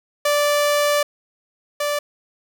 sawtooth tone pair in turn, 585 / 585 Hz, D5 / D5, -7 / -7 cents, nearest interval unison, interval 0 cents, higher neither, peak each -12 / -16 dBFS, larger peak first, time 0.25-1.03 / 1.8-1.99 s, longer first, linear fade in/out 5 ms, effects none

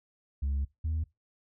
sine tone pair in turn, 69.4 / 79.13 Hz, C#2 / D#2, +3 / +30 cents, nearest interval major second, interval 227 cents, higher second, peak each -25 / -26 dBFS, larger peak first, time 0.42-0.65 / 0.84-1.04 s, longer first, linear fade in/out 10 ms, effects noise-tail reverb RT60 0.2 s tail -22 dB re dry + tanh soft clip ceiling -26 dBFS

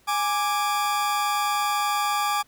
40% pulse tone pair together, 827.5 / 1176 Hz, G#5 / D6, -6 / +2 cents, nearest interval tritone, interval 608 cents, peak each -24 dBFS, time 0.07-2.43 s, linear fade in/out 20 ms, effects pink hiss -60 dBFS RMS until 2.47 s

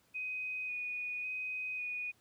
sine tone with vibrato, 2489 Hz, D#7, in tune, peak -36 dBFS, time 0.14-2.12 s, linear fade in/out 20 ms, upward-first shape square, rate 0.91 Hz, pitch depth 14 cents each way, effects pink hiss -70 dBFS RMS until 2.2 s + high-pass 80 Hz 12 dB/octave

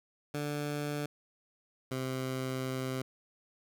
15% pulse tone pair in turn, 146.83 / 130.51 Hz, D3 / C3, 0 / -4 cents, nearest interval major second, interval 204 cents, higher first, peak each -27 dBFS, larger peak neither, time 0.34-1.06 / 1.91-3.02 s, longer second, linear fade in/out 5 ms, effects none

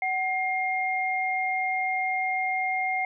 sine tone pair together, 751 / 2124 Hz, F#5 / C7, +26 / +25 cents, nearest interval octave + tritone, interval 1799 cents, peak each -27 dBFS, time 0.02-3.05 s, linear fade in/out 2 ms, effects none

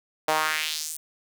sawtooth tone with high-pass filter sweep, 155.6 Hz, D#3, in tune, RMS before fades -27 dBFS, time 0.28-0.97 s, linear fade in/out 5 ms, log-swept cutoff 640 to 9800 Hz, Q 2, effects none

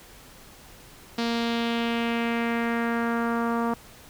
sawtooth tone with low-pass filter sweep, 233.1 Hz, A#3, in tune, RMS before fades -26 dBFS, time 1.18-3.74 s, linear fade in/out 5 ms, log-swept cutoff 4500 to 1100 Hz, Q 2.3, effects pink hiss -49 dBFS RMS until 4.09 s

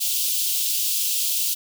white high-pass noise, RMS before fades -23 dBFS, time 0-1.55 s, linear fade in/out 20 ms, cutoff 2800 Hz, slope 48 dB/octave, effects none

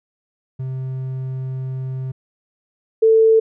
triangle / sine tone pair in turn, 130.81 / 445 Hz, C3 / A4, 0 / +20 cents, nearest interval octave + major sixth, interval 2120 cents, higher second, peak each -21 / -9 dBFS, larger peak second, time 0.59-2.12 / 3.02-3.4 s, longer first, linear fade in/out 10 ms, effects none

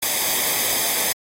white noise with comb filter, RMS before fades -21 dBFS, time 0.02-1.13 s, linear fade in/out 10 ms, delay 0.71 ms, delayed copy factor -0.65, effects AAC 48 kbps

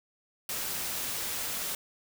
white noise, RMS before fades -34 dBFS, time 0.49-1.75 s, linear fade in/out 2 ms, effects none

